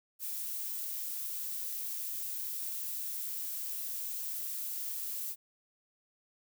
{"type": "noise", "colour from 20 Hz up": "violet", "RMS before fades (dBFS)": -38, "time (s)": [0.19, 5.36], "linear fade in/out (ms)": 50, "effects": []}